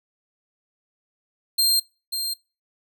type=tone with echo; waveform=sawtooth; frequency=4186 Hz; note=C8; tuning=in tune; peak=-14 dBFS; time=1.58-1.8 s; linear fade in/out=10 ms; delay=540 ms; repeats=1; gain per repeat=-8 dB; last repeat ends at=2.34 s; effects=noise-tail reverb RT60 0.3 s tail -24 dB re dry